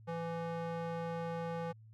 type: tone with band-pass filter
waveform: square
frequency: 167.2 Hz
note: E3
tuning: 25 cents sharp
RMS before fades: -39 dBFS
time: 0.07-1.73 s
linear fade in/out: 20 ms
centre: 650 Hz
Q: 0.92
effects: added 110 Hz sine -54 dBFS peak until 1.93 s